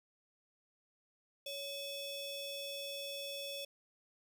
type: ring-modulated tone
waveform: 30% pulse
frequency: 2000 Hz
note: B6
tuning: 21 cents sharp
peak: -35 dBFS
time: 1.46-3.65 s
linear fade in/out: 5 ms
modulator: 1440 Hz
effects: none